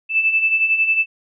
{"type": "beating tone pair", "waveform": "sine", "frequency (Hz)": [2629, 2640], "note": ["E7", "E7"], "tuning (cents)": [-5, 2], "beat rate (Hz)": 11, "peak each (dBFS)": [-22, -15], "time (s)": [0.09, 1.06], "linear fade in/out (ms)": 50, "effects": []}